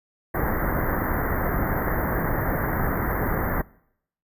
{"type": "band-stop noise", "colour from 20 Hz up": "pink", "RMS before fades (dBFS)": -24, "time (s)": [0.34, 3.62], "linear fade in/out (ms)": 10, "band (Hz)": [2000, 13000], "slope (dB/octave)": 96, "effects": ["noise-tail reverb RT60 0.7 s tail -23 dB re dry", "resampled to 32000 Hz"]}